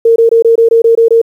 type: tone bursts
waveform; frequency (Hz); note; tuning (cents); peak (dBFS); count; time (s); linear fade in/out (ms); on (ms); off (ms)
sine; 458.7; A#4; -28; -3; 9; 0.05-1.216; 5; 110; 22
effects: 7-bit